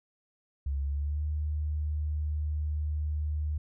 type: tone with pitch glide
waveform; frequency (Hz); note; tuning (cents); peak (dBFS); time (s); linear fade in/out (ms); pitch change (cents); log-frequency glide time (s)
sine; 69.3 to 75.57; C#2 to D#2; 0 to -50; -28; 0.66-3.58; 5; +150; 0.82-1.24
effects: none